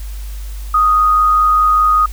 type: tone with amplitude modulation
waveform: sine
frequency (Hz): 1244.5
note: D#6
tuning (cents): 0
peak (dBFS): -7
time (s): 0.74-2.06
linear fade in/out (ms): 5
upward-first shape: sine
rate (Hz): 105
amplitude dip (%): 30
effects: added 50 Hz sine -23 dBFS peak until 2.12 s + white hiss -40 dBFS RMS until 2.12 s